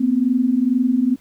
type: tone pair together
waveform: sine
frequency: 236.3 / 258.5 Hz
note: A#3 / C4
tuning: +24 / -21 cents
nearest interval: major second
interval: 155 cents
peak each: -19 / -16 dBFS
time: 0-1.16 s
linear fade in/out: 10 ms
effects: pink hiss -55 dBFS RMS until 1.2 s